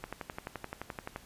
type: click train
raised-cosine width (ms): 0.5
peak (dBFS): -22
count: 14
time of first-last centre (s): 0.04-1.161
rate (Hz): 11.6
effects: pink hiss -56 dBFS RMS until 1.25 s + resampled to 32000 Hz